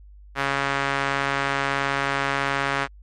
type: tone with band-pass filter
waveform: sawtooth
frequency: 138.59 Hz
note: C#3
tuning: in tune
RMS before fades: -24 dBFS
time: 0.35-2.88 s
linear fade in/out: 50 ms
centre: 1600 Hz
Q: 1.3
effects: added 50 Hz sine -43 dBFS peak until 3.02 s + MP3 64 kbps